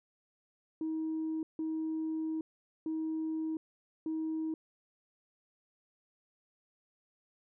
sine tone bursts at uneven times, 317.6 Hz, D#4, 36 cents sharp, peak -31 dBFS, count 4, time 0.81-1.43 / 1.59-2.41 / 2.86-3.57 / 4.06-4.54 s, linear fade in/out 2 ms, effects tanh soft clip ceiling -29 dBFS

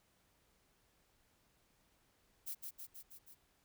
violet noise with echo, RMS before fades -43 dBFS, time 2.46-2.55 s, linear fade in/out 20 ms, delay 160 ms, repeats 5, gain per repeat -3 dB, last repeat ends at 3.35 s, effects pink hiss -74 dBFS RMS until 3.64 s

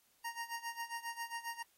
25% pulse tone with tremolo, 932 Hz, A#5, 1 cent flat, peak -34 dBFS, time 0.24-1.63 s, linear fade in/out 10 ms, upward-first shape sine, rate 7.4 Hz, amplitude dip 85%, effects white hiss -72 dBFS RMS until 1.77 s + AAC 48 kbps

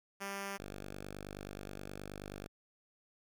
5% pulse tone pair in turn, 197.8 / 49.45 Hz, G3 / G1, +16 / +16 cents, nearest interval 2 octaves, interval 2400 cents, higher first, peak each -28 / -33 dBFS, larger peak first, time 0.2-0.58 / 0.58-2.48 s, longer second, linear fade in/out 20 ms, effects none

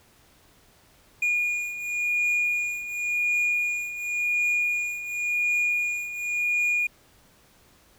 triangle beating tone pair, 2435 / 2435.92 Hz, D#7 / D#7, -38 / -37 cents, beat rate 0.92 Hz, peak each -28 / -23 dBFS, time 1.22-6.87 s, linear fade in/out 5 ms, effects pink hiss -58 dBFS RMS until 7.98 s

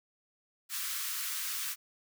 white high-pass noise, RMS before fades -36 dBFS, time 0.69-1.76 s, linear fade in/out 50 ms, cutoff 1100 Hz, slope 48 dB/octave, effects none

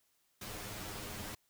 pink noise with comb filter, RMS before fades -44 dBFS, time 0.41-1.35 s, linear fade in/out 5 ms, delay 9.7 ms, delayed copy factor +1, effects white hiss -75 dBFS RMS until 1.49 s

